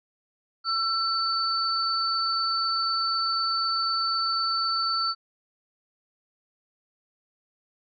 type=tone pair together; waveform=sine; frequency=1342 / 4514 Hz; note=E6 / C#8; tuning=+31 / +31 cents; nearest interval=octave + major sixth; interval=2100 cents; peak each=-26 / -26 dBFS; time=0.64-5.15 s; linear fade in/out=50 ms; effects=none